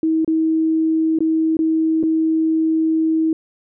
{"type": "tone with dropouts", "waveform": "sine", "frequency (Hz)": 320, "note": "D#4", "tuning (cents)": 49, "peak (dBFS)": -14, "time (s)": [0.03, 3.33], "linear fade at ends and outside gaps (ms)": 2, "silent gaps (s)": [[0.247, 0.277], [1.188, 1.205], [1.569, 1.59], [2.029, 2.035]], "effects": []}